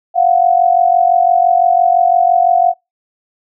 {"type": "tone pair together", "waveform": "sine", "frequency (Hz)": [694.1, 740], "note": ["F5", "F#5"], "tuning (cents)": [-11, 0], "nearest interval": "minor second", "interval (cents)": 111, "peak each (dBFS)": [-10, -11], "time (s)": [0.14, 2.74], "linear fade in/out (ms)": 50, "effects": ["noise-tail reverb RT60 0.2 s tail -25 dB re dry"]}